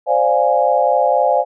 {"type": "chord", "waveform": "sine", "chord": "D half-diminished seventh", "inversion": "third", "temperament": "equal", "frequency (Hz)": [523.3, 587.3, 698.5, 830.6], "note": ["C5", "D5", "F5", "Ab5"], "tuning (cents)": [0, 0, 0, 0], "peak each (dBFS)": -17, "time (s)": [0.06, 1.45], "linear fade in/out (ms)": 50, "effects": []}